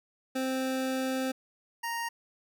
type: tone pair in turn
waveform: 25% pulse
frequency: 261.6 / 932.2 Hz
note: C4 / A#5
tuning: 0 / 0 cents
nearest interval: octave + minor seventh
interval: 2200 cents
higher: second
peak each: -25 / -28 dBFS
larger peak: first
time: 0.35-1.32 / 1.83-2.09 s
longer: first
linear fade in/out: 10 ms
effects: none